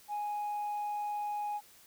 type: tone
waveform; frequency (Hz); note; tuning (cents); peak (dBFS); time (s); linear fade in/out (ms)
sine; 830.6; G#5; 0; -31; 0.08-1.61; 50
effects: tanh soft clip ceiling -31 dBFS + white hiss -59 dBFS RMS until 1.86 s